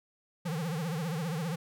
square tone with vibrato, 162.7 Hz, E3, 22 cents flat, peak -32 dBFS, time 0.45-1.56 s, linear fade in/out 10 ms, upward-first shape triangle, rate 15 Hz, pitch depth 210 cents each way, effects none

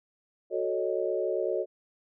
sine chord, D# half-diminished seventh, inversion first, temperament equal, 370 / 440 / 554.4 / 622.3 Hz, F#4 / A4 / C#5 / D#5, 0 / 0 / 0 / 0 cents, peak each -31 / -32 / -32 / -33 dBFS, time 0.5-1.66 s, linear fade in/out 50 ms, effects none

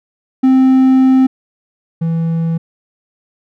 triangle tone pair in turn, 261.6 / 164.8 Hz, C4 / E3, 0 / 0 cents, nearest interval minor sixth, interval 800 cents, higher first, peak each -4 / -11 dBFS, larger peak first, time 0.43-1.27 / 2.01-2.58 s, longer first, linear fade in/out 10 ms, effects none

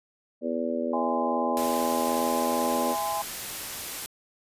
harmonic tone, 82.5 Hz, E2, 2 cents sharp, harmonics 3 / 4 / 5 / 6 / 7, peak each -30 / -34 / -35 / -34 / -31 dBFS, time 0.41-2.96 s, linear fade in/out 50 ms
sine chord, E augmented, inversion none, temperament just, 659.3 / 824.1 / 1030.1 Hz, E5 / G#5 / B#5, 0 / -14 / -27 cents, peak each -34 / -29 / -32 dBFS, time 0.93-3.22 s, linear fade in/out 5 ms
white noise, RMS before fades -35 dBFS, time 1.57-4.06 s, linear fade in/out 0 ms
effects resampled to 32000 Hz

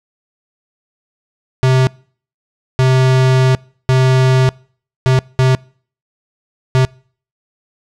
square tone bursts at uneven times, 130.1 Hz, C3, 9 cents flat, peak -9 dBFS, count 6, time 1.63-1.87 / 2.79-3.55 / 3.89-4.49 / 5.06-5.19 / 5.39-5.55 / 6.75-6.85 s, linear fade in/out 0 ms, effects noise-tail reverb RT60 0.5 s tail -26 dB re dry + low-pass 6000 Hz 12 dB/octave

